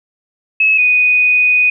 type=tone pair in turn; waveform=sine; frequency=2582 / 2486 Hz; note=E7 / D#7; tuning=-37 / -2 cents; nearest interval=minor second; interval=65 cents; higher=first; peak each=-8 dBFS; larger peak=neither; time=0.6-0.78 / 0.78-1.7 s; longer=second; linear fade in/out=5 ms; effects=none